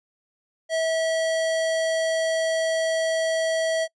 square tone, 648 Hz, E5, 30 cents flat, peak -22 dBFS, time 0.69-3.88 s, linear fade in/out 50 ms, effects noise-tail reverb RT60 0.1 s tail -26 dB re dry + resampled to 22050 Hz

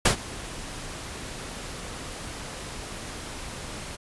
pink noise with ADSR envelope, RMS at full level -17 dBFS, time 0.05-3.97 s, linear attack 6 ms, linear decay 99 ms, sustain -20 dB, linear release 23 ms, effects resampled to 24000 Hz

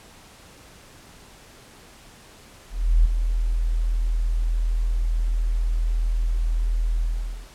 sine tone with ADSR envelope, 40.73 Hz, E1, 20 cents flat, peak -11 dBFS, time 2.7-7.49 s, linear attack 350 ms, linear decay 9 ms, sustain -8 dB, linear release 480 ms, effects pink hiss -48 dBFS RMS until 7.54 s + low-pass 11000 Hz 12 dB/octave

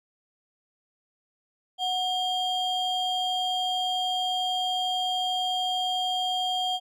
triangle ring-modulated tone, 1975.5 Hz, B6, in tune, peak -20 dBFS, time 1.78-6.8 s, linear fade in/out 50 ms, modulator 1240 Hz, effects none

